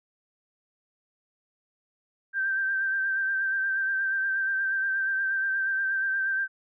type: tone with vibrato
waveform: sine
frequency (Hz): 1568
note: G6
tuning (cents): 0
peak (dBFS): -24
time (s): 2.33-6.48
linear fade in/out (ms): 50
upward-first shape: sine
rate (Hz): 8.4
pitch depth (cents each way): 29
effects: none